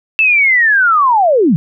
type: linear sweep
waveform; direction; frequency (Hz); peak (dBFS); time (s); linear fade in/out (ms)
sine; down; 2665 to 139.3; -7; 0.19-1.56; 0
effects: none